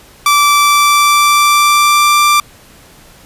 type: tone with pitch glide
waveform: sawtooth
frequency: 1164 to 1180.2 Hz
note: D6 to D6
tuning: -16 to +8 cents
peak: -3 dBFS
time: 0.26-2.4 s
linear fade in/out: 2 ms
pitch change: +24 cents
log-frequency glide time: 0.57-2.19 s
effects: pink hiss -41 dBFS RMS until 3.25 s + resampled to 32000 Hz